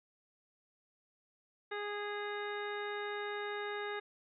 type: harmonic tone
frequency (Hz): 412.7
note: G#4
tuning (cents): -11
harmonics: 1 / 2 / 3 / 4 / 5 / 6 / 7 / 9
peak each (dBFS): -40 / -45 / -46 / -44 / -47 / -58 / -56 / -51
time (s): 1.71-4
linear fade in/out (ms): 10
effects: none